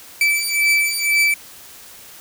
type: beating tone pair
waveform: 40% pulse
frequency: 2316 / 2318 Hz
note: D7 / D7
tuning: -25 / -23 cents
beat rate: 2 Hz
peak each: -17 / -18 dBFS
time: 0.21-1.34 s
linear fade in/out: 2 ms
effects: white hiss -41 dBFS RMS until 2.2 s